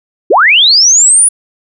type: linear sweep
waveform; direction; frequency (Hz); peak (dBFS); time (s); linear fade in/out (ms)
sine; up; 282.5 to 9950; -3; 0.3-1.29; 10
effects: none